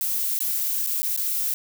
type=noise with dropouts; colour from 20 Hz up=violet; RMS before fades=-25 dBFS; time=0.01-1.54 s; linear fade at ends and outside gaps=0 ms; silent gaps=0.39-0.405 / 0.864-0.871 / 1.02-1.03 / 1.163-1.175 s; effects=none